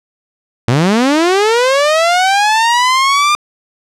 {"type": "linear sweep", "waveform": "sawtooth", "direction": "up", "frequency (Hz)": [110, 1208], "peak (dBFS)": -5, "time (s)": [0.68, 3.35], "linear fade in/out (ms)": 0, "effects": ["low-pass 7000 Hz 12 dB/octave"]}